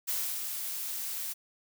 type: noise with ADSR envelope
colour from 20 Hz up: blue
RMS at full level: -31 dBFS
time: 0.07-1.34 s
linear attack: 21 ms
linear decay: 310 ms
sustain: -5 dB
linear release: 21 ms
effects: none